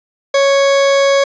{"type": "tone", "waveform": "40% pulse", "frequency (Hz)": 554, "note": "C#5", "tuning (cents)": -1, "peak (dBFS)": -8, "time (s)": [0.34, 1.24], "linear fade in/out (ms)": 5, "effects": ["resampled to 16000 Hz", "7-bit"]}